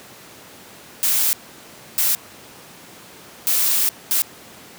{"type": "noise bursts at uneven times", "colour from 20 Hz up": "blue", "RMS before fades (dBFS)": -18, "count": 4, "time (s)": [[1.03, 1.33], [1.98, 2.15], [3.47, 3.89], [4.11, 4.22]], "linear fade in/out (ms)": 0, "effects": ["pink hiss -42 dBFS RMS until 4.78 s", "high-pass 150 Hz 12 dB/octave"]}